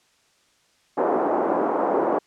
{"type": "band-pass noise", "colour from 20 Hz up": "pink", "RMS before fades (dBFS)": -22, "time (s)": [0.97, 2.19], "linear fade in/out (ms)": 10, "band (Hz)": [310, 1000], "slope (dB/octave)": 24, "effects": ["white hiss -62 dBFS RMS until 2.26 s", "low-pass 7000 Hz 12 dB/octave"]}